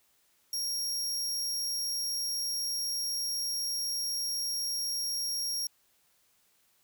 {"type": "tone", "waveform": "sawtooth", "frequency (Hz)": 5588, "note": "F8", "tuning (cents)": 0, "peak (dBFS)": -28, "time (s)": [0.53, 5.67], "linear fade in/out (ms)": 2, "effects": ["white hiss -69 dBFS RMS until 6.83 s"]}